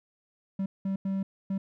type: tone bursts at uneven times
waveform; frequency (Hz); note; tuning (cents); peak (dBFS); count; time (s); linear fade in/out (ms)
triangle; 193.5; G3; -22; -25; 4; 0.59-0.66 / 0.85-0.96 / 1.05-1.23 / 1.5-1.58; 5
effects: none